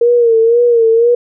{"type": "tone with vibrato", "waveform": "sine", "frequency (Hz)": 465.9, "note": "A#4", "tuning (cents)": -1, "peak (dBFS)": -6, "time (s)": [0.01, 1.15], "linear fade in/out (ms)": 5, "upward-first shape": "sine", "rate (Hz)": 2, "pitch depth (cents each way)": 63, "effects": []}